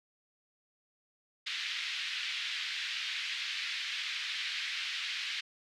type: band-pass noise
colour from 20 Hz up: white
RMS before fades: -37 dBFS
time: 1.46-5.41 s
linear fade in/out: 10 ms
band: 1800 to 3900 Hz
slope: 24 dB/octave
effects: none